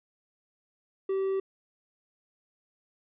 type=tone; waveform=triangle; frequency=386 Hz; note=G4; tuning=27 cents flat; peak=-24 dBFS; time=1.09-1.4 s; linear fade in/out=5 ms; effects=resampled to 8000 Hz